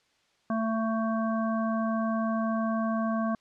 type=harmonic tone; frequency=223.2 Hz; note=A3; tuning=25 cents sharp; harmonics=1 / 3 / 5 / 7; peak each=-27 / -32 / -34 / -41 dBFS; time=0.5-3.35 s; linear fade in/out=2 ms; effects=white hiss -68 dBFS RMS until 3.4 s + low-pass 5000 Hz 12 dB/octave